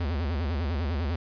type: tone with vibrato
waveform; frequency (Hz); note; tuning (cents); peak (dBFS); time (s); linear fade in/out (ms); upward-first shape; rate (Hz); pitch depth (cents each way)
square; 77.78; D#2; 0; -27; 0-1.16; 5; sine; 10; 230
effects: resampled to 11025 Hz + 9-bit